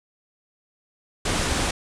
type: low-pass noise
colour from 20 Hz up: pink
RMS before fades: -24 dBFS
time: 1.25-1.71 s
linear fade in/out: 5 ms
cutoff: 9900 Hz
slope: 48 dB/octave
effects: none